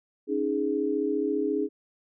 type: chord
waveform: sine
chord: C# suspended second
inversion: none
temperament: just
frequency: 277.2 / 311.8 / 415.8 Hz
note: C#4 / D#4 / G#4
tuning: 0 / +4 / +2 cents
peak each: -30 / -29 / -27 dBFS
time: 0.27-1.69 s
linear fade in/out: 50 ms
effects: none